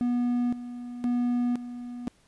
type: tone with tremolo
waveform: triangle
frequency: 243.3 Hz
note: B3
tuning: 26 cents flat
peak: -21 dBFS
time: 0.01-2.08 s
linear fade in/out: 0 ms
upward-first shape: square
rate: 0.97 Hz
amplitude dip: 75%
effects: pink hiss -63 dBFS RMS until 2.27 s + resampled to 24000 Hz